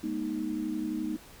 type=chord; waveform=sine; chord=Ab suspended second; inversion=none; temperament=equal with one note detuned; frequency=207.7 / 239.2 / 311.1 Hz; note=Ab3 / Bb3 / Eb4; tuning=0 / +45 / 0 cents; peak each=-37 / -35 / -32 dBFS; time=0.03-1.17 s; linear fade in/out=10 ms; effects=pink hiss -52 dBFS RMS until 1.4 s